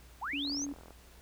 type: linear sweep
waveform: sine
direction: up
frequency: 659.3 to 6580 Hz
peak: -34 dBFS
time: 0.21-0.66 s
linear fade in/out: 20 ms
type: tone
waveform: sine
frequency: 283.4 Hz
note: C#4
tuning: 38 cents sharp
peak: -36 dBFS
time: 0.33-0.73 s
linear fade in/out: 5 ms
type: click train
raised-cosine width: 1 ms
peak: -37 dBFS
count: 20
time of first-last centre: 0.45-0.907 s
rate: 41.6 Hz
effects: added 60 Hz sine -55 dBFS peak until 1.21 s + pink hiss -59 dBFS RMS until 1.21 s